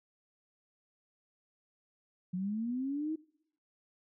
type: linear sweep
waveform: sine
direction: up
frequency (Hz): 175.9 to 322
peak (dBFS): -32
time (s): 2.33-3.16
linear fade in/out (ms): 10
effects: noise-tail reverb RT60 0.8 s tail -25 dB re dry